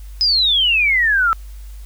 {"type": "exponential sweep", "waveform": "sine", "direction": "down", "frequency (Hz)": [5120, 1300], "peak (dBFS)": -12, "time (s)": [0.21, 1.33], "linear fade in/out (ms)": 0, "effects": ["added 50 Hz sine -31 dBFS peak until 1.85 s", "white hiss -50 dBFS RMS until 1.85 s"]}